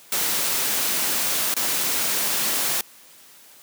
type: noise with dropouts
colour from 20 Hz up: white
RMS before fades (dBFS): -23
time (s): 0.12-2.81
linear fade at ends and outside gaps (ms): 2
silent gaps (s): 1.541-1.565
effects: white hiss -49 dBFS RMS until 3.62 s + high-pass 150 Hz 12 dB/octave